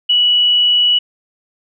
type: tone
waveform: sine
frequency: 2940 Hz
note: F#7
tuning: 12 cents flat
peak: -9 dBFS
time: 0.09-0.99 s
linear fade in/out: 10 ms
effects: none